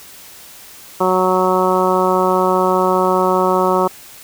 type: harmonic tone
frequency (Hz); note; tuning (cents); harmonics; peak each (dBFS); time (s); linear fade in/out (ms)
185; F#3; 0; 1 / 2 / 3 / 4 / 5 / 6 / 7; -22 / -17 / -19 / -22 / -19 / -20 / -22; 1-3.88; 10
effects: white hiss -39 dBFS RMS until 4.23 s

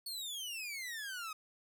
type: exponential sweep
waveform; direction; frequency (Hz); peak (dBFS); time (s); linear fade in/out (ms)
sawtooth; down; 4450 to 1244.5; -37; 0.06-1.33; 5
effects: none

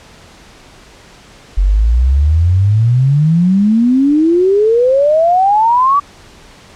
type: exponential sweep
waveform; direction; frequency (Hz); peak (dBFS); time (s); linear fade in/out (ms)
sine; up; 45 to 1166; -7; 1.57-6; 10
effects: pink hiss -40 dBFS RMS until 6.75 s + low-pass 7000 Hz 12 dB/octave

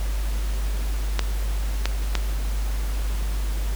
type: clicks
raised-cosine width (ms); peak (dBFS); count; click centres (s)
0.2; -5; 3; 1.193 / 1.856 / 2.153
effects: added 50 Hz sine -22 dBFS peak until 3.75 s + pink hiss -38 dBFS RMS until 3.75 s

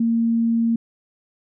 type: tone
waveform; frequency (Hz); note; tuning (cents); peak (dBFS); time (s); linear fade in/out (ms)
sine; 230; A#3; -23; -16; 0-0.76; 5
effects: none

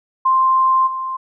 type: tone with level steps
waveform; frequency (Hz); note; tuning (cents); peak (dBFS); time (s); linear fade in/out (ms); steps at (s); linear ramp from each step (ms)
sine; 1048; C6; +2; -11 / -21; 0.25-1.17; 10; 0.86; 20
effects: none

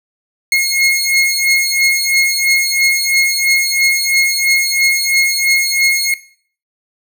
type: beating tone pair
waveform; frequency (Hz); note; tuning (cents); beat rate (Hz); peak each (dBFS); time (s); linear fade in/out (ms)
sawtooth; 2157 / 2160; C#7 / C#7; -48 / -45; 3; -11; 0.52-6.14; 2
effects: noise-tail reverb RT60 0.5 s tail -17 dB re dry

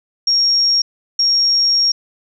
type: tone bursts at uneven times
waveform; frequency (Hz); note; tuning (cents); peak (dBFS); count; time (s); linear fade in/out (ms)
sine; 5570; F8; -5; -11; 2; 0.27-0.82 / 1.19-1.92; 5
effects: none

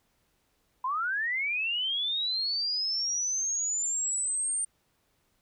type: linear sweep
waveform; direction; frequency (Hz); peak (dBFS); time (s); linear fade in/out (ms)
sine; up; 987.8 to 8870; -27; 0.84-4.65; 5
effects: pink hiss -72 dBFS RMS until 5.41 s

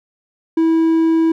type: tone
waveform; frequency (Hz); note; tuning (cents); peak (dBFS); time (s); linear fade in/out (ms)
triangle; 325.7; E4; -21; -9; 0.57-1.32; 5
effects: none

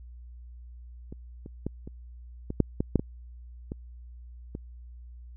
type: clicks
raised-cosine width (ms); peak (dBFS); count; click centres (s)
3; -27 / -28 / -17 / -27 / -20 / -7 / -13 / -8 / -16 / -21 / -22; 11; 1.125 / 1.461 / 1.666 / 1.875 / 2.504 / 2.603 / 2.805 / 2.957 / 2.995 / 3.719 / 4.551
effects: added 60 Hz sine -43 dBFS peak until 5.36 s

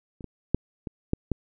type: clicks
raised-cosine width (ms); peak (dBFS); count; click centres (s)
3; -29 / -23 / -7 / -20 / -10 / -12; 6; 0.208 / 0.243 / 0.546 / 0.872 / 1.134 / 1.317
effects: none

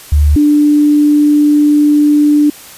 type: tone pair in turn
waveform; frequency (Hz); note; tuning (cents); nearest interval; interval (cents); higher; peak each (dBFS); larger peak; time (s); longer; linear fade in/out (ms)
sine; 74 / 295.4; D2 / D4; +14 / +10; 2 octaves; 2396; second; -5; neither; 0.12-0.36 / 0.36-2.5; second; 5
effects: white hiss -34 dBFS RMS until 2.77 s + resampled to 32000 Hz

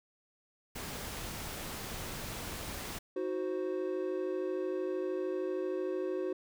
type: noise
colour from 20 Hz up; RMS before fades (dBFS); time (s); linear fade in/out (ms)
pink; -41; 0.75-2.99; 10
type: chord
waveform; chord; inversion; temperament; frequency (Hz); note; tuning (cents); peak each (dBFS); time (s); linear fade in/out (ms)
triangle; C diminished; first; equal with one note detuned; 316.9 / 370 / 523.3; Eb4 / Gb4 / C5; +32 / 0 / 0; -38 / -32 / -37; 3.16-6.33; 5
effects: none

